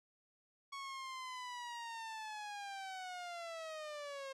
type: linear sweep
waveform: sawtooth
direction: down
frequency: 1112 to 533 Hz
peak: -40 dBFS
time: 0.72-4.33 s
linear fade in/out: 10 ms
effects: low-pass 7000 Hz 12 dB/octave